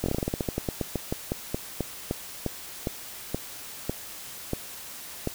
slowing click train, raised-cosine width 2 ms, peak -13 dBFS, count 26, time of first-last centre 0.04-5.273 s, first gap 21 ms, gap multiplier 1.16, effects white hiss -41 dBFS RMS until 5.34 s

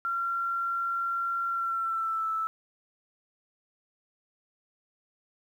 sine tone with pitch glide, 1371 to 1315.9 Hz, F6 to E6, -32 to -3 cents, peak -27 dBFS, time 0.05-2.47 s, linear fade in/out 0 ms, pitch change -71 cents, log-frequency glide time 1.48-2.29 s, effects 10-bit

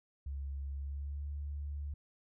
sine tone with pitch glide, 69.3 to 72.24 Hz, C#2 to D2, 0 to -28 cents, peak -37 dBFS, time 0.26-1.94 s, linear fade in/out 5 ms, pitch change +72 cents, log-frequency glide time 0.75-1.28 s, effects none

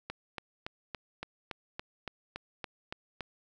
click train, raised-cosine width 0.3 ms, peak -21 dBFS, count 12, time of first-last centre 0.1-3.207 s, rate 3.54 Hz, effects none

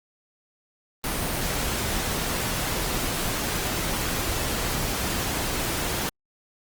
pink noise, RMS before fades -27 dBFS, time 1.04-6.09 s, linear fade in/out 0 ms, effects Opus 24 kbps

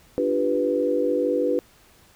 sine chord, G dominant seventh, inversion second, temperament equal with one note detuned, 293.7 / 347 / 392 / 493.9 Hz, D4 / F4 / G4 / B4, 0 / -11 / 0 / 0 cents, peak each -26 / -28 / -27 / -22 dBFS, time 0.18-1.59 s, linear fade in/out 0 ms, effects pink hiss -55 dBFS RMS until 2.15 s

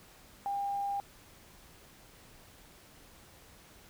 sine tone with quantisation, 801 Hz, G5, 37 cents sharp, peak -31 dBFS, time 0.46-1 s, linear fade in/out 0 ms, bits 10, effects pink hiss -57 dBFS RMS until 3.89 s

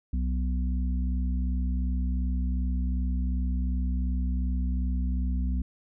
harmonic tone, 62.7 Hz, B1, 27 cents sharp, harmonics 1 / 3 / 4, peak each -25 / -35 / -37 dBFS, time 0.13-5.62 s, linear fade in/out 5 ms, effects none

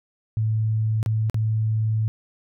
sine tone with dropouts, 109.7 Hz, A2, 5 cents flat, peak -19 dBFS, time 0.37-2.08 s, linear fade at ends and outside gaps 0 ms, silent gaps 1.029-1.061 / 1.298-1.344 s, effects none

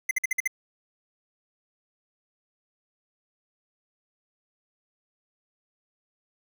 square tone bursts, 2056 Hz, C7, 31 cents flat, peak -22 dBFS, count 6, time 0.09-0.476 s, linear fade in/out 5 ms, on 21 ms, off 52 ms, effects none

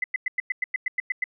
sine tone bursts, 2015 Hz, B6, 34 cents sharp, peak -21 dBFS, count 11, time 0.02-1.241 s, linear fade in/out 5 ms, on 21 ms, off 99 ms, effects none

